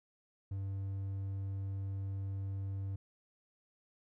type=tone; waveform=triangle; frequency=97.5 Hz; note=G2; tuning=9 cents flat; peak=-34 dBFS; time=0.51-2.96 s; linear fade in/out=5 ms; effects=none

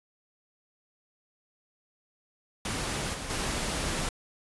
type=noise with level steps; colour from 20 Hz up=pink; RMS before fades=-32 / -37 / -31 dBFS; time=2.65-4.09 s; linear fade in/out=2 ms; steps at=3.13 / 3.29 s; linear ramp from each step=20 ms; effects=resampled to 24000 Hz

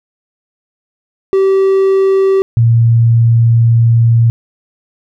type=tone pair in turn; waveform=triangle / sine; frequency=386.3 / 115.95 Hz; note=G4 / A#2; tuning=-25 / -9 cents; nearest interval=octave + major sixth; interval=2084 cents; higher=first; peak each=-5 dBFS; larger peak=neither; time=1.33-2.42 / 2.57-4.3 s; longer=second; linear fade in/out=0 ms; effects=none

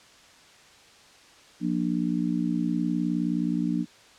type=harmonic tone; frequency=59.3 Hz; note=A#1; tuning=30 cents sharp; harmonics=3 / 4 / 5; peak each=-28 / -28 / -28 dBFS; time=1.6-3.86 s; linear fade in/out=50 ms; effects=white hiss -53 dBFS RMS until 4.18 s + low-pass 6000 Hz 12 dB/octave

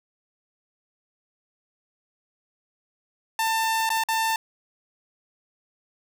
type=tone with dropouts; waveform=sawtooth; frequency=894 Hz; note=A5; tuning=27 cents sharp; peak=-18 dBFS; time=3.39-4.36 s; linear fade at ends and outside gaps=2 ms; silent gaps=3.892-3.902 / 4.037-4.086 s; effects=none

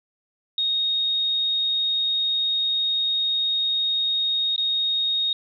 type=tone with dropouts; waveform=sine; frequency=3729 Hz; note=A#7; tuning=in tune; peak=-20 dBFS; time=0.58-5.33 s; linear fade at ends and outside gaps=2 ms; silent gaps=4.562-4.579 s; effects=none

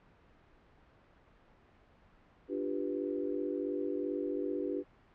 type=chord; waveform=sine; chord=G dominant seventh; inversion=second; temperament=equal; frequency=293.7 / 349.2 / 392 / 493.9 Hz; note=D4 / F4 / G4 / B4; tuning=0 / 0 / 0 / 0 cents; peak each=-37 / -39 / -37 / -40 dBFS; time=2.48-4.84 s; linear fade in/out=50 ms; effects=pink hiss -63 dBFS RMS until 5.14 s + low-pass 2000 Hz 12 dB/octave

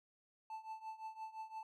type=tone with tremolo; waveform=triangle; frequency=880 Hz; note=A5; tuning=in tune; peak=-40 dBFS; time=0.5-1.63 s; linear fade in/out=2 ms; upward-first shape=triangle; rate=5.8 Hz; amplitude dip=90%; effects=none

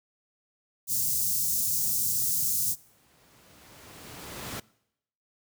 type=band-stop noise; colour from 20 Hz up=white; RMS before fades=-27 dBFS; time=0.87-2.76 s; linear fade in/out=50 ms; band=180 to 5800 Hz; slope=24 dB/octave
type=noise with exponential growth; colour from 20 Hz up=pink; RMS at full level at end=-35 dBFS; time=2.39-4.6 s; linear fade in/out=5 ms; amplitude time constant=480 ms
effects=noise-tail reverb RT60 0.8 s tail -23 dB re dry + high-pass 80 Hz 12 dB/octave

